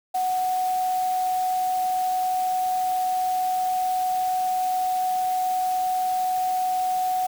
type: tone in noise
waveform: sine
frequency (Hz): 740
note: F#5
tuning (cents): 0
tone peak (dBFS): -21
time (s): 0.14-7.27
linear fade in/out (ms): 10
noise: white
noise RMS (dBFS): -39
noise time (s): 0.14-7.27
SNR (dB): +15
effects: none